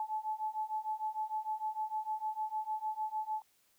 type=beating tone pair; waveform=sine; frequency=861 / 867.6 Hz; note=A5 / A5; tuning=-38 / -25 cents; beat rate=6.6 Hz; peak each=-38 / -37 dBFS; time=0-3.42 s; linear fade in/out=2 ms; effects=white hiss -71 dBFS RMS until 3.78 s